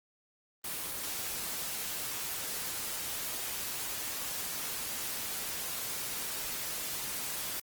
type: noise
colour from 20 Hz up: white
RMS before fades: -37 dBFS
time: 0.64-7.6 s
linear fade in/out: 5 ms
effects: Opus 24 kbps